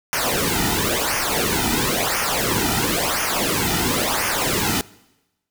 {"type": "noise with flanger", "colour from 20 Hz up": "pink", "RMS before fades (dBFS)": -21, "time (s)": [0.13, 4.81], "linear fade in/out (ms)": 0, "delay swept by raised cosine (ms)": [0.25, 1.85], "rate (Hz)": 0.97, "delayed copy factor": -0.8, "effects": ["noise-tail reverb RT60 1.0 s tail -22 dB re dry"]}